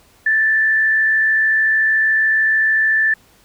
sine tone with frequency modulation, 1760 Hz, A6, in tune, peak -12 dBFS, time 0.26-3.14 s, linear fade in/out 5 ms, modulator 66.4 Hz, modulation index 0.36, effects pink hiss -52 dBFS RMS until 3.44 s

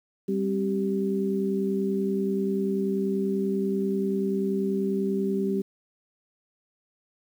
sine tone cluster, 197.1 / 267.4 / 388.9 Hz, G3 / C4 / G4, +10 / +38 / -14 cents, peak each -26 / -33 / -27 dBFS, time 0.28-5.62 s, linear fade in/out 10 ms, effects 9-bit

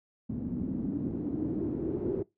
pink noise with low-pass filter sweep, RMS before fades -32 dBFS, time 0.29-2.23 s, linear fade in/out 10 ms, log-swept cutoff 230 to 380 Hz, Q 5.5, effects noise-tail reverb RT60 0.2 s tail -22 dB re dry + high-pass 80 Hz 12 dB/octave

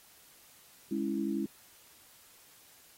sine chord, C# minor, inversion second, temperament equal, 207.7 / 277.2 / 329.6 Hz, G#3 / C#4 / E4, 0 / 0 / 0 cents, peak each -34 / -35 / -34 dBFS, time 0.91-1.46 s, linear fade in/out 5 ms, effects white hiss -59 dBFS RMS until 2.97 s + AAC 48 kbps

